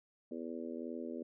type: harmonic tone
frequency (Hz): 82.41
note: E2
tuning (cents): 0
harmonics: 3 / 4 / 5 / 6 / 7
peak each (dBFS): -43 / -45 / -47 / -49 / -50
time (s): 0.31-1.23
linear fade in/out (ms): 5
effects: none